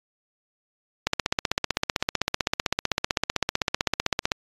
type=click train; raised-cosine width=0.2 ms; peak=-4 dBFS; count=52; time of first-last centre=1.07-4.318 s; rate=15.7 Hz; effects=AAC 32 kbps